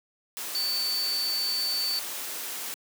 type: tone in noise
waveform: sine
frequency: 4500 Hz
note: C#8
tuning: 25 cents sharp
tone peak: -26 dBFS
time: 0.55-1.99 s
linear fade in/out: 0 ms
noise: white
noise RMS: -35 dBFS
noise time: 0.37-2.74 s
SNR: +6 dB
effects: high-pass 300 Hz 12 dB/octave